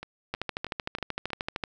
two click trains, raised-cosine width 0.3 ms, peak -22 / -14 dBFS, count 5 / 18, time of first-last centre 0.03-1.304 / 0.34-1.638 s, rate 3.14 / 13.1 Hz, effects none

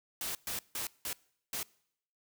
white noise bursts at uneven times, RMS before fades -37 dBFS, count 5, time 0.21-0.35 / 0.47-0.59 / 0.75-0.87 / 1.05-1.13 / 1.53-1.63 s, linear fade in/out 2 ms, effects noise-tail reverb RT60 0.7 s tail -24 dB re dry

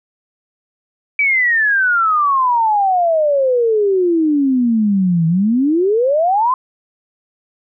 sine exponential two-way sweep, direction down then up, 2318 to 160 to 1061 Hz, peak -11 dBFS, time 1.19-6.54 s, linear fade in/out 2 ms, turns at 5.27 s, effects none

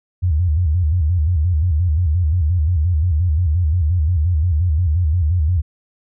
sine tone with vibrato, 82.41 Hz, E2, in tune, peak -13 dBFS, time 0.22-5.62 s, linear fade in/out 20 ms, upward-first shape square, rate 5.7 Hz, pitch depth 150 cents each way, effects none

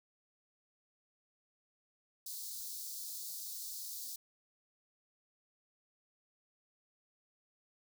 white high-pass noise, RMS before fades -44 dBFS, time 2.26-4.16 s, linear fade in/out 5 ms, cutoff 4000 Hz, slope 48 dB/octave, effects none

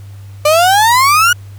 35% pulse exponential sweep, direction up, 587.3 to 1471 Hz, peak -5 dBFS, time 0.45-1.33 s, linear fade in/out 5 ms, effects added 99 Hz sine -29 dBFS peak until 1.58 s + pink hiss -47 dBFS RMS until 1.58 s

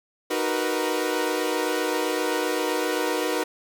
sawtooth chord, B major seventh, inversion first, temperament equal with one note detuned, 309.9 / 370 / 466.2 / 493.9 Hz, D#4 / F#4 / A#4 / B4, -7 / 0 / 0 / 0 cents, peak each -25 dBFS, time 0.3-3.44 s, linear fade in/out 10 ms, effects none

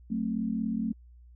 sine chord, F# diminished, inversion none, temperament just, 185 / 222 / 266.4 Hz, F#3 / A3 / C4, 0 / +16 / +31 cents, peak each -35 / -29 / -35 dBFS, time 0.1-0.93 s, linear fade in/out 10 ms, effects added 60 Hz sine -50 dBFS peak until 1.35 s

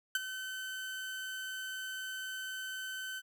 30% pulse tone with ADSR envelope, 1528 Hz, G6, 45 cents flat, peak -24 dBFS, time 0.15-3.22 s, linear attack 3 ms, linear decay 26 ms, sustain -12 dB, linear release 42 ms, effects none

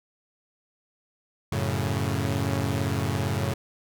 sawtooth chord, F# minor, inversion none, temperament equal with one note detuned, 92.23 / 110 / 138.59 Hz, F#2 / A2 / C#3, -5 / 0 / 0 cents, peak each -25 dBFS, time 1.52-3.54 s, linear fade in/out 5 ms, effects none

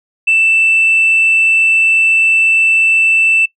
sine tone with frequency modulation, 2657 Hz, E7, 13 cents sharp, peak -6 dBFS, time 0.27-3.46 s, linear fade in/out 10 ms, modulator 48.3 Hz, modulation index 0.21, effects noise-tail reverb RT60 0.1 s tail -21 dB re dry + tanh soft clip ceiling -4 dBFS

